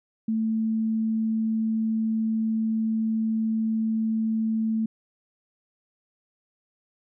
sine tone, 221.6 Hz, A3, 13 cents sharp, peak -22 dBFS, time 0.28-4.86 s, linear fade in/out 5 ms, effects none

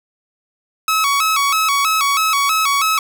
sawtooth tone with vibrato, 1203 Hz, D6, 41 cents sharp, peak -10 dBFS, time 0.88-2.99 s, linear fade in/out 2 ms, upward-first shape square, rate 3.1 Hz, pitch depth 120 cents each way, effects none

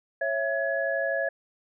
sine tone cluster, 550 / 662 / 1687 Hz, C#5 / E5 / G#6, -14 / +7 / +27 cents, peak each -29 dBFS, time 0.21-1.29 s, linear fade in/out 5 ms, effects none

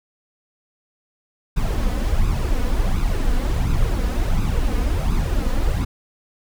brown noise with flanger, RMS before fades -19 dBFS, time 1.56-5.85 s, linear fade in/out 10 ms, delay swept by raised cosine 0.79 to 4.09 ms, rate 1.4 Hz, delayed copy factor +0.65, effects none

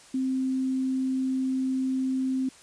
sine tone, 261.6 Hz, C4, in tune, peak -24 dBFS, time 0.14-2.49 s, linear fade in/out 5 ms, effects white hiss -52 dBFS RMS until 2.62 s + resampled to 22050 Hz

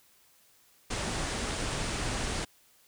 pink low-pass noise, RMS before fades -33 dBFS, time 0.9-2.45 s, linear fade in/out 10 ms, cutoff 9700 Hz, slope 96 dB/octave, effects white hiss -63 dBFS RMS until 2.87 s

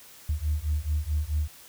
sine beating tone pair, 73.42 / 78.02 Hz, D2 / D#2, 0 / +5 cents, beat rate 4.6 Hz, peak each -27 dBFS, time 0.29-1.48 s, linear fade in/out 5 ms, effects tanh soft clip ceiling -18 dBFS + white hiss -50 dBFS RMS until 1.68 s

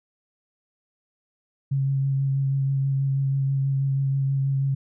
sine tone with vibrato, 136.5 Hz, C#3, 26 cents flat, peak -20 dBFS, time 1.71-4.75 s, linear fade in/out 10 ms, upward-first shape sine, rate 6.2 Hz, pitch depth 15 cents each way, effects none

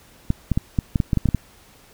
clicks, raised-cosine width 5 ms, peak -6 dBFS, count 11, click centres 0.304 / 0.517 / 0.575 / 0.788 / 0.958 / 1.002 / 1.132 / 1.173 / 1.257 / 1.288 / 1.347 s, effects pink hiss -51 dBFS RMS until 1.93 s

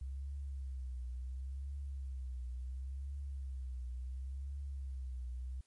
sine tone with vibrato, 65.6 Hz, C2, 5 cents sharp, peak -39 dBFS, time 0.01-5.61 s, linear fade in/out 5 ms, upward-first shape triangle, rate 0.71 Hz, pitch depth 120 cents each way, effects white hiss -75 dBFS RMS until 5.66 s + MP3 48 kbps

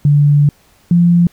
sine tone pair in turn, 145.4 / 172.91 Hz, D3 / F3, -17 / -17 cents, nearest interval minor third, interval 300 cents, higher second, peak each -6 dBFS, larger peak neither, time 0.05-0.49 / 0.91-1.27 s, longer first, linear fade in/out 2 ms, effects pink hiss -51 dBFS RMS until 1.32 s

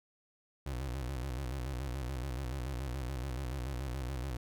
30% pulse tone with vibrato, 64.7 Hz, C2, 19 cents flat, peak -33 dBFS, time 0.66-4.37 s, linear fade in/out 5 ms, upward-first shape square, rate 7 Hz, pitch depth 110 cents each way, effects none

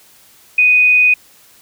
sine tone, 2489 Hz, D#7, in tune, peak -7 dBFS, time 0.58-1.14 s, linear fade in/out 5 ms, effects white hiss -47 dBFS RMS until 1.61 s

